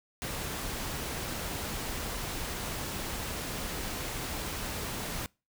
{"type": "noise", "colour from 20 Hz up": "pink", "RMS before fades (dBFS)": -36, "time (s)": [0.22, 5.26], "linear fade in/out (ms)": 0, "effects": ["noise-tail reverb RT60 0.3 s tail -26 dB re dry"]}